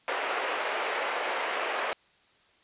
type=band-pass noise; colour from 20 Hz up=pink; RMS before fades=-31 dBFS; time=0.08-1.93 s; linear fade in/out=0 ms; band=470 to 2800 Hz; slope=24 dB/octave; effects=white hiss -63 dBFS RMS until 2.63 s + resampled to 8000 Hz